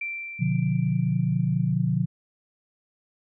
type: tone with exponential decay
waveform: sine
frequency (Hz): 2349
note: D7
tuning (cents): 0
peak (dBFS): -27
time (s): 0.01-1.72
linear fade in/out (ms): 5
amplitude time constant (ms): 370
type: chord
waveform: sine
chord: B diminished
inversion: none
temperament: just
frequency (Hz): 123.47 / 148.16 / 177.8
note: B2 / D3 / F3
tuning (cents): 0 / +16 / +31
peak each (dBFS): -26 / -25 / -25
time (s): 0.39-2.06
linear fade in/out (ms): 20
effects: none